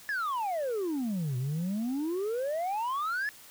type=exponential two-way sweep; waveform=sine; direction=down then up; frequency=1756 to 121.9 to 1756 Hz; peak=-26 dBFS; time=0.09-3.29 s; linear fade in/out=0 ms; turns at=1.37 s; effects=tanh soft clip ceiling -28 dBFS + white hiss -52 dBFS RMS until 3.5 s